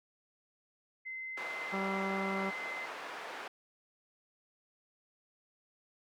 sine tone, 2062 Hz, C7, 26 cents flat, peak -39 dBFS, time 1.05-2.87 s, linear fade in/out 20 ms
white band-pass noise, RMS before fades -44 dBFS, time 1.37-3.48 s, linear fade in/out 5 ms, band 450 to 1600 Hz, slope 12 dB/octave
harmonic tone, 193.8 Hz, G3, 20 cents flat, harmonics 1 / 2 / 3 / 4 / 5 / 6 / 7, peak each -37 / -40 / -42 / -43 / -44 / -45 / -45 dBFS, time 1.72-2.51 s, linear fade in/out 20 ms
effects none

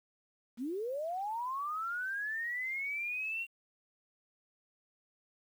sine linear sweep, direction up, 218.3 to 2768 Hz, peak -34 dBFS, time 0.57-3.47 s, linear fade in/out 50 ms, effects 10-bit

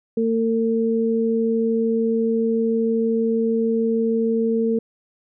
sine tone pair together, 226.6 / 453.2 Hz, A#3 / A#4, -49 / -49 cents, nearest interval octave, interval 1200 cents, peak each -20 / -20 dBFS, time 0.17-4.79 s, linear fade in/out 5 ms, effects none

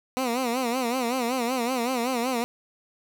15% pulse tone with vibrato, 246.9 Hz, B3, in tune, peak -18 dBFS, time 0.17-2.44 s, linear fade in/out 0 ms, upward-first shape sine, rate 5.3 Hz, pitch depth 120 cents each way, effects none

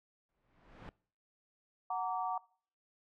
pink noise with exponential growth, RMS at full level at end -46 dBFS, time 0.29-0.89 s, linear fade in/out 0 ms, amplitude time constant 130 ms
sine chord, Gb augmented, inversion none, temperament just, 740 / 925 / 1156.2 Hz, Gb5 / Bb5 / D6, 0 / -14 / -27 cents, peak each -36 / -39 / -39 dBFS, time 1.9-2.38 s, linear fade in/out 5 ms
effects noise-tail reverb RT60 0.5 s tail -23 dB re dry + low-pass 2000 Hz 12 dB/octave

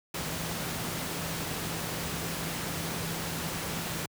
sine tone in noise, 164.81 Hz, E3, in tune, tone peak -39 dBFS, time 0.14-4.06 s, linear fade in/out 5 ms, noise pink, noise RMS -34 dBFS, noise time 0.14-4.06 s, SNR -8 dB, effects high-pass 80 Hz 12 dB/octave

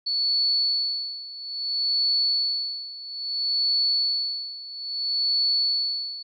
sine tone with tremolo, 4435 Hz, C#8, in tune, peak -19 dBFS, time 0.06-6.23 s, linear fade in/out 10 ms, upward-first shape sine, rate 0.6 Hz, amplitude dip 85%, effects none

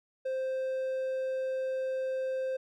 triangle tone, 523.3 Hz, C5, in tune, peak -28 dBFS, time 0.25-2.57 s, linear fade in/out 10 ms, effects none

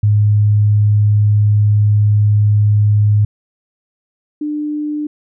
sine tone pair in turn, 104.6 / 299 Hz, G#2 / D4, +13 / +31 cents, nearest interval octave + tritone, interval 1818 cents, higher second, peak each -8 / -17 dBFS, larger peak first, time 0.03-3.25 / 4.41-5.07 s, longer first, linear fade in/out 5 ms, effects none

